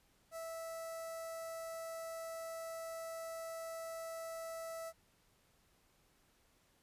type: tone with notch filter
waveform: sawtooth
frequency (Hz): 656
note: E5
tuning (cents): -9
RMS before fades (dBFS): -45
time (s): 0.31-4.93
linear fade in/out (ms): 50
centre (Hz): 3100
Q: 0.71
effects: pink hiss -72 dBFS RMS until 6.82 s + resampled to 32000 Hz